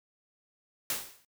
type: noise with exponential decay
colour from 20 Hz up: white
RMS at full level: -29 dBFS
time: 0.9-1.25 s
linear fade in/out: 2 ms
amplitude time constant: 76 ms
effects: noise-tail reverb RT60 0.1 s tail -26 dB re dry